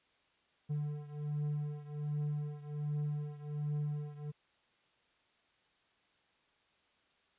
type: beating tone pair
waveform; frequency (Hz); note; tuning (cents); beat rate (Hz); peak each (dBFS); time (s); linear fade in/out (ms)
triangle; 147.6 / 148.9; D3 / D3; +9 / +24; 1.3; -35 / -38; 0.69-4.32; 20
effects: white hiss -72 dBFS RMS until 7.38 s + resampled to 8000 Hz